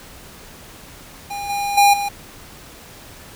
square tone with level steps, 810 Hz, G#5, 43 cents flat, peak -26 / -21 / -10 / -21 dBFS, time 1.3-2.09 s, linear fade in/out 10 ms, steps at 1.49 / 1.77 / 1.93 s, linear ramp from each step 10 ms, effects pink hiss -41 dBFS RMS until 3.35 s

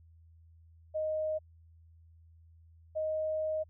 sine tone pair in turn, 622.3 / 624.5 Hz, D#5 / D#5, 0 / +6 cents, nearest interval unison, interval 6 cents, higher second, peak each -30 / -30 dBFS, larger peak neither, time 0.94-1.39 / 2.95-3.64 s, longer second, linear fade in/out 20 ms, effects added 82 Hz sine -56 dBFS peak until 3.69 s

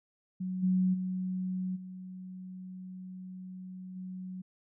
sine tone with level steps, 185 Hz, F#3, in tune, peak -32 / -24 / -31 / -41 / -38 dBFS, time 0.4-4.42 s, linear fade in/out 10 ms, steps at 0.62 / 0.93 / 1.75 / 3.95 s, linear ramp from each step 20 ms, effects none

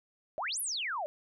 sine exponential two-way sweep, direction up then down, 566 to 11840 to 566 Hz, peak -32 dBFS, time 0.38-1.06 s, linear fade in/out 0 ms, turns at 0.6 s, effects none

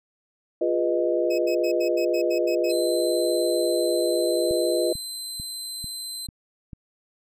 sine chord, F half-diminished seventh, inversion none, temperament equal with one note detuned, 349.2 / 409.8 / 493.9 / 622.3 Hz, F4 / Ab4 / Cb5 / Eb5, 0 / -23 / 0 / 0 cents, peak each -24 / -30 / -26 / -25 dBFS, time 0.61-4.93 s, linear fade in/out 5 ms
25% pulse tone bursts, 2556 Hz, D#7, 46 cents sharp, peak -29 dBFS, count 9, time 1.3-2.721 s, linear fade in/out 10 ms, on 85 ms, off 82 ms
25% pulse tone, 4077 Hz, C8, 46 cents flat, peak -27 dBFS, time 2.69-6.27 s, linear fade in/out 10 ms
click train, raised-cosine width 5 ms, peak -25 dBFS, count 6, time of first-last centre 4.51-6.732 s, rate 2.25 Hz
effects none

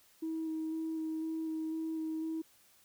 sine tone with vibrato, 319.4 Hz, D#4, 45 cents sharp, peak -33 dBFS, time 0.22-2.42 s, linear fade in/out 10 ms, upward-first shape square, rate 2 Hz, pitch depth 11 cents each way, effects tanh soft clip ceiling -30 dBFS + white hiss -65 dBFS RMS until 2.84 s

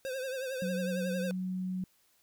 square tone with vibrato, 523 Hz, C5, 1 cent flat, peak -35 dBFS, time 0.05-1.31 s, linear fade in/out 0 ms, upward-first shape triangle, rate 11 Hz, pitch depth 80 cents each way
sine tone, 185 Hz, F#3, in tune, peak -32 dBFS, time 0.62-1.84 s, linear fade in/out 2 ms
effects white hiss -69 dBFS RMS until 2.22 s

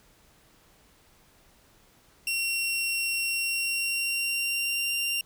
sawtooth tone with pitch glide, 2736 to 2776 Hz, F7 to F7, -36 to -11 cents, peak -23 dBFS, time 2.27-5.21 s, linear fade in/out 2 ms, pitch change +25 cents, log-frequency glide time 3.24-4.99 s, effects pink hiss -60 dBFS RMS until 5.25 s

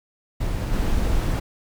brown noise with level steps, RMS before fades -24 / -21 dBFS, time 0.4-1.4 s, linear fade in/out 10 ms, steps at 0.72 s, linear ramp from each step 20 ms, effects none

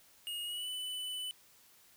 square tone with pitch glide, 2865 to 2995 Hz, F7 to F#7, +44 to +20 cents, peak -38 dBFS, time 0.27-1.31 s, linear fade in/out 0 ms, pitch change +76 cents, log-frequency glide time 0.44-0.69 s, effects white hiss -63 dBFS RMS until 1.96 s

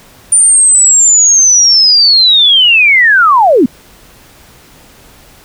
sine linear sweep, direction down, 9220 to 213.8 Hz, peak -3 dBFS, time 0.32-3.66 s, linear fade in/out 5 ms, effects pink hiss -40 dBFS RMS until 5.44 s

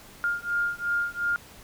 sine beating tone pair, 1408 / 1410.8 Hz, F6 / F6, +14 / +17 cents, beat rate 2.8 Hz, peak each -28 / -28 dBFS, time 0.24-1.36 s, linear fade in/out 0 ms, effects pink hiss -49 dBFS RMS until 1.63 s

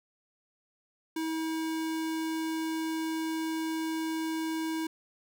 square tone, 320.9 Hz, E4, 46 cents flat, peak -31 dBFS, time 1.16-4.87 s, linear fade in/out 5 ms, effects none

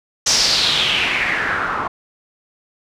white noise with low-pass filter sweep, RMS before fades -18 dBFS, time 0.26-1.88 s, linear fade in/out 10 ms, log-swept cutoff 6000 to 1100 Hz, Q 4.3, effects none

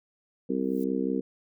harmonic tone, 65.41 Hz, C2, in tune, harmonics 3 / 4 / 5 / 6 / 7, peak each -32 / -29 / -33 / -34 / -33 dBFS, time 0.49-1.21 s, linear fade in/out 10 ms
violet noise with exponential growth, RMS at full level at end -48 dBFS, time 0.55-0.84 s, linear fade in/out 2 ms, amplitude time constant 63 ms
effects none

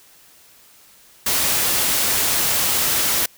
white noise, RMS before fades -19 dBFS, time 1.26-3.26 s, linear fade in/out 5 ms, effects white hiss -50 dBFS RMS until 3.37 s

